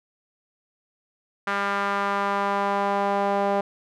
sawtooth tone with band-pass filter sweep, 200 Hz, G3, 35 cents sharp, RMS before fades -24 dBFS, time 1.47-3.61 s, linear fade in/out 5 ms, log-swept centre 1400 to 700 Hz, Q 2, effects none

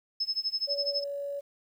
sine tone with tremolo, 5200 Hz, E8, 24 cents flat, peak -25 dBFS, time 0.2-1.04 s, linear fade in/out 5 ms, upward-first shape sine, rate 12 Hz, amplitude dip 95%
sine tone, 566 Hz, C#5, 36 cents sharp, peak -32 dBFS, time 0.67-1.41 s, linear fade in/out 20 ms
effects 10-bit

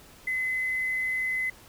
triangle tone with hard clipping, 2033 Hz, B6, 50 cents sharp, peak -26 dBFS, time 0.27-1.5 s, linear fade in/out 5 ms, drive 3 dB, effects pink hiss -52 dBFS RMS until 1.68 s

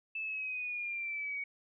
sine exponential sweep, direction down, 2637 to 2239 Hz, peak -35 dBFS, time 0.15-1.44 s, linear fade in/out 5 ms, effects none

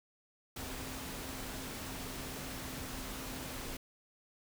sine tone in noise, 261 Hz, C4, 4 cents flat, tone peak -49 dBFS, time 0.56-3.77 s, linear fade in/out 5 ms, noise pink, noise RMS -43 dBFS, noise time 0.56-3.77 s, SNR -9 dB, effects none

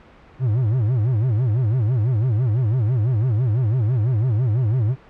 triangle tone with vibrato, 116.54 Hz, A#2, in tune, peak -14 dBFS, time 0.39-4.96 s, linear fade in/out 50 ms, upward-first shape sine, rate 6 Hz, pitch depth 230 cents each way, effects pink hiss -47 dBFS RMS until 5.09 s + low-pass 2000 Hz 12 dB/octave

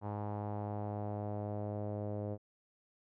sawtooth tone with low-pass filter sweep, 103.83 Hz, G#2, in tune, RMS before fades -39 dBFS, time 0.01-2.38 s, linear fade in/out 50 ms, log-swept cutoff 890 to 560 Hz, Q 3, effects none

